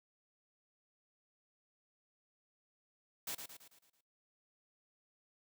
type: noise with echo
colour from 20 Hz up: white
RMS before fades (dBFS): -41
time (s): 3.27-3.35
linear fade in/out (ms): 5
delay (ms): 110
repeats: 6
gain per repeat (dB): -6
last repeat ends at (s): 4.01
effects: noise-tail reverb RT60 0.3 s tail -22 dB re dry + high-pass 150 Hz 12 dB/octave